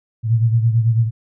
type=beating tone pair; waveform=sine; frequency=113.3 / 122.4 Hz; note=A#2 / B2; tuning=-49 / -15 cents; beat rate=9.1 Hz; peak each=-13 / -20 dBFS; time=0.23-1.11 s; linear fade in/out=50 ms; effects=none